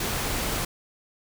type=noise; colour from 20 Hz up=pink; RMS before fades=-28 dBFS; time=0-0.65 s; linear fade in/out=5 ms; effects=none